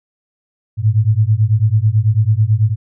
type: beating tone pair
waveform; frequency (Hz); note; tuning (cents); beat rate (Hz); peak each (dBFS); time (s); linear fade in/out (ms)
sine; 103.83 / 112.93; G#2 / A2; 0 / +46; 9.1; -13; 0.77-2.76; 50
effects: none